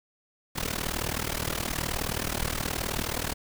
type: noise with amplitude modulation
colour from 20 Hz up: pink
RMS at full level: -27 dBFS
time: 0.55-3.34 s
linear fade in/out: 20 ms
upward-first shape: sine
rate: 39 Hz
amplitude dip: 90%
effects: none